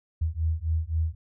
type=beating tone pair; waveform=sine; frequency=78.7 / 82.5 Hz; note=D#2 / E2; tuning=+20 / +2 cents; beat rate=3.8 Hz; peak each=-27 / -27 dBFS; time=0.21-1.15 s; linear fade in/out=10 ms; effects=none